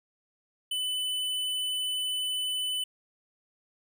square tone, 3004 Hz, F#7, 26 cents sharp, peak -29 dBFS, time 0.71-2.84 s, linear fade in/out 5 ms, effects none

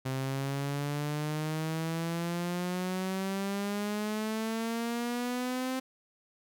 sawtooth exponential sweep, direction up, 130.81 to 261.4 Hz, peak -27 dBFS, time 0.05-5.8 s, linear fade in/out 10 ms, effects none

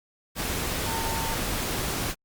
sine tone in noise, 905 Hz, A5, 48 cents sharp, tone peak -32 dBFS, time 0.84-1.37 s, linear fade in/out 50 ms, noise pink, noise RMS -29 dBFS, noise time 0.35-2.15 s, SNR -6 dB, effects Opus 48 kbps

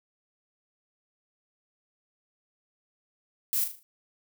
violet noise with echo, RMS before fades -27 dBFS, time 3.53-3.64 s, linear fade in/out 0 ms, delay 38 ms, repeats 5, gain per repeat -7 dB, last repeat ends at 3.83 s, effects none

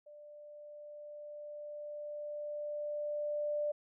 sine tone with level ramp, 592 Hz, D5, 14 cents sharp, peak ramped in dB -51 to -31 dBFS, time 0.06-3.72 s, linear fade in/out 10 ms, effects none

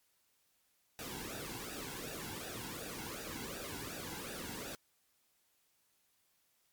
pink noise with flanger, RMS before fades -44 dBFS, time 0.99-4.75 s, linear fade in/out 0 ms, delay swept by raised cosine 0.93 to 1.68 ms, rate 2.7 Hz, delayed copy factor -0.75, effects white hiss -75 dBFS RMS until 6.72 s + MP3 96 kbps

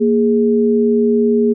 sine tone pair together, 233.1 / 415.3 Hz, A#3 / G#4, 0 / 0 cents, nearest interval minor seventh, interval 1000 cents, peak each -13 dBFS, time 0-1.54 s, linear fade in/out 20 ms, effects none

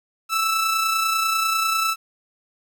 sawtooth tone with amplitude modulation, 1318.5 Hz, E6, in tune, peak -14 dBFS, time 0.29-1.96 s, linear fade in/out 50 ms, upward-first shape sine, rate 30.1 Hz, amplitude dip 35%, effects 9-bit

